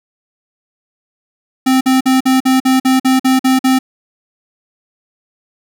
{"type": "tone bursts", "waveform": "square", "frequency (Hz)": 261, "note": "C4", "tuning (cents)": -4, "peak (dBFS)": -9, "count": 11, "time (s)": [1.66, 3.79], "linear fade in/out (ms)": 10, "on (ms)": 150, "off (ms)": 48, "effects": []}